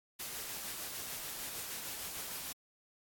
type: noise with tremolo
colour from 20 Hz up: white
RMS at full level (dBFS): -41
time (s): 0.19-2.53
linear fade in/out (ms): 10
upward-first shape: sine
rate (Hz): 6.6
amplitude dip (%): 25
effects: AAC 64 kbps